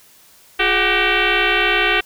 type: tone with frequency modulation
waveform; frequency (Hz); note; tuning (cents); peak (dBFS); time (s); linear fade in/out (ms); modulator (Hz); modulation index
sine; 415.3; G#4; 0; -13; 0.59-2.01; 10; 384; 7.4
effects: white hiss -49 dBFS RMS until 2.05 s